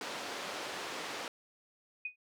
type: band-pass noise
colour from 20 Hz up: pink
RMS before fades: -41 dBFS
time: 0.01-1.28 s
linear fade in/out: 2 ms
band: 390 to 5400 Hz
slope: 12 dB/octave
type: tone with exponential decay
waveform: sine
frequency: 2489 Hz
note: D#7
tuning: in tune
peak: -32 dBFS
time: 2.05-2.16 s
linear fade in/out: 5 ms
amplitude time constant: 23 ms
effects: none